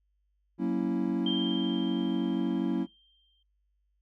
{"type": "chord", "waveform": "triangle", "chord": "F# dominant seventh", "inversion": "none", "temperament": "equal", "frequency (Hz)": [185, 233.1, 277.2, 329.6], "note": ["F#3", "A#3", "C#4", "E4"], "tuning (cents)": [0, 0, 0, 0], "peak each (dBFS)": -30, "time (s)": [0.58, 2.87], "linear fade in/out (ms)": 50}
{"type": "tone with exponential decay", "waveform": "sine", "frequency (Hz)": 3161, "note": "G7", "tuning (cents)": 14, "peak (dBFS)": -29, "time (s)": [1.26, 3.43], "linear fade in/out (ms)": 5, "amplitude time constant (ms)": 470}
{"effects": ["noise-tail reverb RT60 0.2 s tail -24 dB re dry", "added 50 Hz sine -70 dBFS peak until 4.01 s"]}